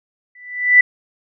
sine tone with exponential growth, 1980 Hz, B6, 4 cents sharp, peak -3 dBFS, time 0.35-0.81 s, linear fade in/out 5 ms, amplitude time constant 99 ms, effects none

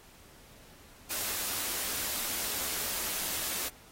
white band-stop noise, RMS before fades -34 dBFS, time 1.1-3.69 s, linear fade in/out 10 ms, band 110 to 170 Hz, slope 96 dB/octave, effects pink hiss -56 dBFS RMS until 3.91 s + AAC 48 kbps

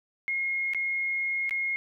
sine tone with dropouts, 2151 Hz, C7, 47 cents sharp, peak -26 dBFS, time 0.28-1.76 s, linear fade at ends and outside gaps 0 ms, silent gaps 0.735-0.747 / 1.494-1.509 s, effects none

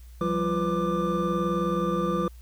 triangle tone cluster, 174.1 / 193.2 / 343.5 / 496.4 / 1184 Hz, F3 / G3 / F4 / B4 / D6, -5 / -25 / -29 / +9 / +14 cents, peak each -28 dBFS, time 0.21-2.28 s, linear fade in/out 2 ms, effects added 60 Hz sine -43 dBFS peak until 2.41 s + white hiss -60 dBFS RMS until 2.41 s

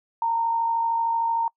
sine tone with amplitude modulation, 920 Hz, A#5, 23 cents flat, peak -19 dBFS, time 0.22-1.48 s, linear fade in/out 2 ms, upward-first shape sine, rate 53.2 Hz, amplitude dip 35%, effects noise-tail reverb RT60 0.1 s tail -25 dB re dry

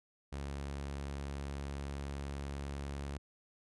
sawtooth tone, 70.1 Hz, C#2, 20 cents sharp, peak -35 dBFS, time 0.32-3.18 s, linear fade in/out 10 ms, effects resampled to 24000 Hz

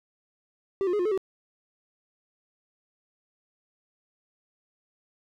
triangle tone with pitch steps, 390.4 / 355.8 / 416.9 / 355.9 / 431.8 / 383.1 Hz, G4 / F4 / G#4 / F4 / A4 / G4, -7 / +32 / +7 / +33 / -33 / -40 cents, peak -21 dBFS, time 0.81-1.176 s, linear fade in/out 0 ms, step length 61 ms, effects none

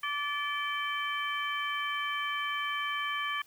harmonic tone with a mistuned harmonic, 580 Hz, D5, 22 cents flat, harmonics 2 / 3 / 4 / 5, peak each -34 / -36 / -37 / -38 dBFS, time 0.03-3.42 s, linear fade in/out 5 ms, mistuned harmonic 5, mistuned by +110 cents, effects white hiss -61 dBFS RMS until 3.46 s

